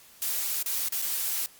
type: noise with dropouts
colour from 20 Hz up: blue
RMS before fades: -29 dBFS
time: 0.22-1.46 s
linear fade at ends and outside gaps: 0 ms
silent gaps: 0.627-0.661 / 0.885-0.923 / 1.017-1.023 s
effects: white hiss -54 dBFS RMS until 1.59 s + Opus 48 kbps